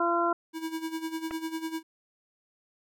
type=harmonic tone; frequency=342 Hz; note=F4; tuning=36 cents flat; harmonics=1 / 2 / 3 / 4; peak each=-29 / -29 / -29 / -29 dBFS; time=0-0.33 s; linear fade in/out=5 ms
type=tone with tremolo; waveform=square; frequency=322.7 Hz; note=E4; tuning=37 cents flat; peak=-30 dBFS; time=0.53-1.83 s; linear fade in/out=50 ms; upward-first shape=sine; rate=10 Hz; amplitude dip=75%
type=clicks; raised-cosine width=0.5 ms; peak=-23 dBFS; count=2; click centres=1.309 / 1.312 s
effects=none